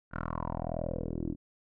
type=tone with low-pass filter sweep; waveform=10% pulse; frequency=41.2 Hz; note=E1; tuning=in tune; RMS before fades=-35 dBFS; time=0.11-1.36 s; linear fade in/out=50 ms; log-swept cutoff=1500 to 300 Hz; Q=5.7; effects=none